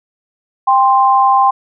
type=tone pair together; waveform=sine; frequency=794.2 / 1046.5 Hz; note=G5 / C6; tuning=+22 / 0 cents; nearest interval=perfect fourth; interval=478 cents; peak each=-10 dBFS; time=0.67-1.51 s; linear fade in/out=10 ms; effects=none